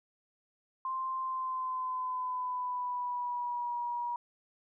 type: tone with pitch glide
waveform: sine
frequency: 1046.5 to 959.6 Hz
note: C6 to A#5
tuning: 0 to +50 cents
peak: -32 dBFS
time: 0.85-4.16 s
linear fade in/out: 2 ms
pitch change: -150 cents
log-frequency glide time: 1.19-3.76 s
effects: none